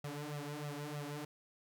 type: tone with flanger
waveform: sawtooth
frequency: 146.83 Hz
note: D3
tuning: in tune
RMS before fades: -43 dBFS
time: 0.04-1.25 s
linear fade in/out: 5 ms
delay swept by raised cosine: 1.5 to 4.8 ms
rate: 3.2 Hz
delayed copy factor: +0.9
effects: none